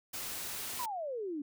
white noise, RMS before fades -40 dBFS, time 0.13-0.86 s, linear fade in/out 10 ms
sine exponential sweep, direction down, 1046.5 to 277.2 Hz, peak -35 dBFS, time 0.79-1.42 s, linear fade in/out 5 ms
effects none

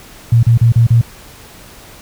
sine tone bursts, 116.54 Hz, A#2, in tune, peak -5 dBFS, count 5, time 0.32-1.014 s, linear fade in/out 5 ms, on 110 ms, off 36 ms, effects pink hiss -38 dBFS RMS until 2.01 s

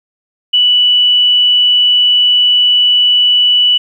sine tone, 2960 Hz, F#7, in tune, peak -6 dBFS, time 0.53-3.78 s, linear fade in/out 10 ms, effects 8-bit

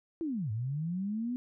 sine linear two-way sweep, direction down then up, 343.8 to 103 to 252.5 Hz, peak -31 dBFS, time 0.21-1.36 s, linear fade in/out 0 ms, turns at 0.51 s, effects none

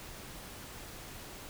silence, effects pink hiss -47 dBFS RMS until 1.49 s

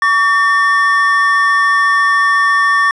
triangle tone pair together, 1137 / 1807 Hz, C#6 / A6, +44 / +46 cents, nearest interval minor sixth, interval 802 cents, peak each -10 dBFS, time 0.02-2.91 s, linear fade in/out 2 ms, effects resampled to 24000 Hz

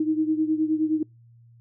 sine beating tone pair, 310.4 / 320 Hz, D#4 / D#4, -4 / +49 cents, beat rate 9.6 Hz, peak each -22 / -26 dBFS, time 0-1.03 s, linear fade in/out 5 ms, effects noise-tail reverb RT60 0.2 s tail -26 dB re dry + added 117 Hz sine -50 dBFS peak until 1.6 s

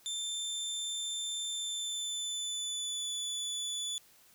25% pulse tone with pitch glide, 3562 to 3463 Hz, A7 to A7, +21 to -28 cents, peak -30 dBFS, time 0.06-3.98 s, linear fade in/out 0 ms, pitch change -49 cents, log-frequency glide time 1.5-3.11 s, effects white hiss -62 dBFS RMS until 4.34 s

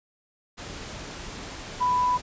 sine tone in noise, 993 Hz, B5, 9 cents sharp, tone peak -20 dBFS, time 1.8-2.18 s, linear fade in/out 20 ms, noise pink, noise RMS -38 dBFS, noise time 0.57-2.22 s, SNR +15 dB, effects resampled to 16000 Hz

